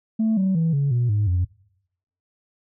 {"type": "tone with pitch steps", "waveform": "sine", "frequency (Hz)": [220.9, 190.1, 163.59, 140.78, 121.14, 104.25, 89.71], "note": ["A3", "F#3", "E3", "C#3", "B2", "G#2", "F2"], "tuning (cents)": [7, 47, -13, 27, -33, 7, 47], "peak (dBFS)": -16, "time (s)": [0.19, 1.45], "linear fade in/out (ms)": 10, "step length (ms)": 180, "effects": ["noise-tail reverb RT60 0.8 s tail -24 dB re dry", "tanh soft clip ceiling -15 dBFS"]}